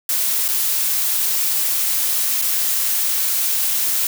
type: noise with dropouts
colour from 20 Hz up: blue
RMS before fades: -19 dBFS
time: 0.09-4.07 s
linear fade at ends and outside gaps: 2 ms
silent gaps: 0.481-0.486 / 2.417-2.421 s
effects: none